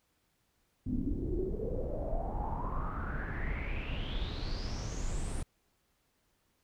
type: noise with low-pass filter sweep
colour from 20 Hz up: brown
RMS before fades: -35 dBFS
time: 0.86-5.43 s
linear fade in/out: 5 ms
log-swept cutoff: 240 to 9500 Hz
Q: 8.5
effects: pink hiss -75 dBFS RMS until 6.63 s